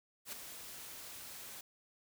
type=noise with ADSR envelope; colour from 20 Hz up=white; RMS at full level=-42 dBFS; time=0.25-1.61 s; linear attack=75 ms; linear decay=7 ms; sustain=-7 dB; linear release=4 ms; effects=none